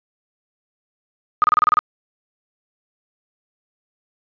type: tone bursts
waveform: sine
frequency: 1234 Hz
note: D#6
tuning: 15 cents flat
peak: -10 dBFS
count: 8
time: 1.42-1.79 s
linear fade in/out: 0 ms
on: 20 ms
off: 30 ms
effects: resampled to 11025 Hz + 8-bit